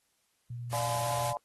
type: tone with pitch glide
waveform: sine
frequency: 120.1 to 123.41 Hz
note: B2 to B2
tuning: -48 to -1 cents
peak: -36 dBFS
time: 0.5-1.33 s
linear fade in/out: 5 ms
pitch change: +47 cents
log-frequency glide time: 0.98-1.12 s
type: noise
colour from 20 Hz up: white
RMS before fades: -38 dBFS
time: 0.7-1.34 s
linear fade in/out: 50 ms
type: chord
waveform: sine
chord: D diminished seventh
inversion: none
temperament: just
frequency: 587.3 / 704.8 / 845.8 / 1014.9 Hz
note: D5 / F5 / Ab5 / Cb6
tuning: 0 / +16 / +31 / +47 cents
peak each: -37 dBFS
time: 0.73-1.37 s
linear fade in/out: 0 ms
effects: white hiss -74 dBFS RMS until 1.44 s + AAC 32 kbps